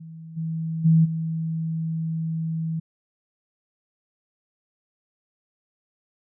sine tone with level steps, 161.9 Hz, E3, 31 cents flat, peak -37 / -25 / -13 / -24 dBFS, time 0-2.8 s, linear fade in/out 10 ms, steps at 0.36 / 0.84 / 1.04 s, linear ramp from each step 20 ms, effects none

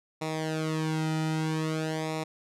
sawtooth tone with flanger, 157.7 Hz, D#3, 24 cents sharp, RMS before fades -30 dBFS, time 0.21-2.24 s, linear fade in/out 10 ms, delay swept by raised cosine 0.64 to 1.84 ms, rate 0.51 Hz, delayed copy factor -0.85, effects low-pass 9000 Hz 12 dB/octave

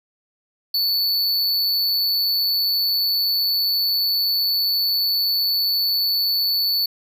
square tone with amplitude modulation, 4466 Hz, C#8, 12 cents sharp, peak -16 dBFS, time 0.74-6.86 s, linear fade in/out 5 ms, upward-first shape sine, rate 189 Hz, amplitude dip 50%, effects none

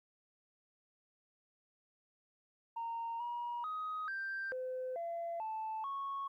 sine tone with pitch steps, 923 / 956 / 1256 / 1574 / 512 / 679 / 877 / 1103 Hz, A#5 / A#5 / D#6 / G6 / C5 / F5 / A5 / C#6, -17 / +43 / +16 / +7 / -38 / -49 / -6 / -9 cents, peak -36 dBFS, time 2.76-6.28 s, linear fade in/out 10 ms, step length 440 ms, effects tanh soft clip ceiling -34 dBFS + 13-bit

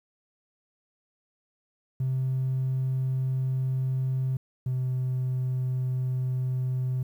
triangle tone pair in turn, 130.81 / 128.27 Hz, C3 / C3, 0 / -34 cents, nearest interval unison, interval 34 cents, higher first, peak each -21 / -22 dBFS, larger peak first, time 2-4.37 / 4.66-7.03 s, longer neither, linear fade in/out 5 ms, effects tanh soft clip ceiling -21 dBFS + 10-bit

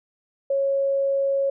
sine tone, 550 Hz, C#5, 14 cents flat, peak -19 dBFS, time 0.5-1.5 s, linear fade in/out 5 ms, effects none

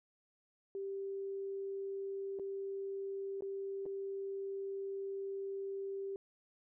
sine tone with dropouts, 392 Hz, G4, in tune, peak -38 dBFS, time 0.75-6.16 s, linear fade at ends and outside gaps 1 ms, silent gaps 2.389-2.396 / 3.408-3.422 / 3.856-3.862 s, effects none

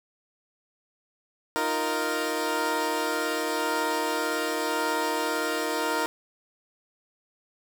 15% pulse chord, Eb suspended second, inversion none, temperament equal, 311.1 / 349.2 / 466.2 Hz, Eb4 / F4 / Bb4, 0 / 0 / 0 cents, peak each -24 / -26 / -22 dBFS, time 1.56-6.06 s, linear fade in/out 0 ms, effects none

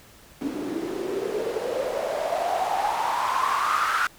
white noise with band-pass filter sweep, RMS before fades -26 dBFS, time 0.41-4.07 s, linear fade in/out 2 ms, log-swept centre 280 to 1400 Hz, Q 8.2, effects pink hiss -51 dBFS RMS until 4.18 s

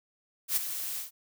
blue noise with ADSR envelope, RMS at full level -25 dBFS, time 0.48-1.11 s, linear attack 84 ms, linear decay 17 ms, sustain -10 dB, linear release 130 ms, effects none

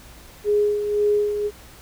sine tone with tremolo, 415.3 Hz, G#4, in tune, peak -15 dBFS, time 0.44-1.51 s, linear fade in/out 50 ms, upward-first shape sine, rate 1.9 Hz, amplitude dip 55%, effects added 60 Hz sine -48 dBFS peak until 1.81 s + pink hiss -46 dBFS RMS until 1.81 s

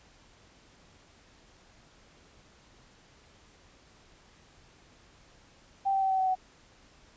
sine tone with pitch steps, 782 / 775.3 / 768.6 / 761.9 / 755.4 / 748.8 Hz, G5 / G5 / G5 / G5 / F#5 / F#5, -4 / -19 / -34 / -49 / +36 / +20 cents, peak -24 dBFS, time 5.85-6.354 s, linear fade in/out 20 ms, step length 84 ms, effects pink hiss -59 dBFS RMS until 7.16 s + resampled to 16000 Hz

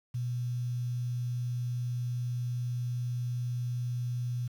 sine tone with quantisation, 122.5 Hz, B2, 14 cents flat, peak -30 dBFS, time 0.14-4.48 s, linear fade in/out 10 ms, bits 9, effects none

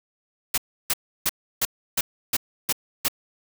white noise bursts, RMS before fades -22 dBFS, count 8, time 0.54-3.084 s, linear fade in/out 5 ms, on 38 ms, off 320 ms, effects none

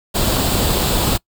pink noise with comb filter, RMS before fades -17 dBFS, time 0.14-1.18 s, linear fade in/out 20 ms, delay 0.25 ms, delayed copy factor +0.5, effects noise-tail reverb RT60 0.1 s tail -24 dB re dry

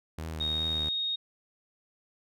sawtooth tone with vibrato, 78.7 Hz, D#2, 20 cents sharp, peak -31 dBFS, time 0.18-0.89 s, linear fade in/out 5 ms, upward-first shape triangle, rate 2.6 Hz, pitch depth 50 cents each way
sine tone, 3729 Hz, A#7, in tune, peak -28 dBFS, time 0.4-1.16 s, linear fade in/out 10 ms
effects none

